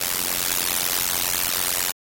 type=noise with amplitude modulation; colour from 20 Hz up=white; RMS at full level=-19 dBFS; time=0-1.92 s; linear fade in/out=10 ms; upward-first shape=sine; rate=89.3 Hz; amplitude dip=100%; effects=AAC 48 kbps

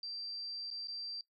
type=tone with dropouts; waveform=sine; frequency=4699 Hz; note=D8; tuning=in tune; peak=-39 dBFS; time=0.03-1.21 s; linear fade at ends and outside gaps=2 ms; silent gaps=0.704-0.711 / 0.873-0.882 s; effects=noise-tail reverb RT60 0.1 s tail -18 dB re dry + MP3 64 kbps

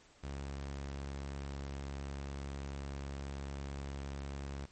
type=tone; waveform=sawtooth; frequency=69.3 Hz; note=C#2; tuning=in tune; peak=-36 dBFS; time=0.23-4.66 s; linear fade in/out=10 ms; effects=pink hiss -63 dBFS RMS until 4.71 s + MP3 32 kbps

